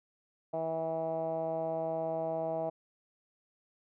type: tone with low-pass filter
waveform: 10% pulse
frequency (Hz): 162.1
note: E3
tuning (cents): -29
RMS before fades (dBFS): -34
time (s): 0.53-2.7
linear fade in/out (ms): 10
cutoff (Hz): 700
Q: 6.3
effects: none